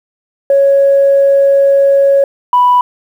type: tone pair in turn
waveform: sine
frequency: 554 / 987.1 Hz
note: C#5 / B5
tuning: -1 / -1 cents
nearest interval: minor seventh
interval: 1000 cents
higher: second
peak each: -4 dBFS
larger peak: neither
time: 0.5-2.24 / 2.53-2.81 s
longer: first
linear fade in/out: 2 ms
effects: tanh soft clip ceiling -1 dBFS + 7-bit